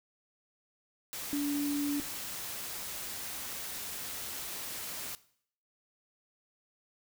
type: tone in noise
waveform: sine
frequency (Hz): 288.1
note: D4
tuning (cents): -33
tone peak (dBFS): -29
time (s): 1.33-2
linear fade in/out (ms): 0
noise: white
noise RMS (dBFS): -40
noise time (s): 1.13-5.15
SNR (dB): +8
effects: noise-tail reverb RT60 0.6 s tail -18 dB re dry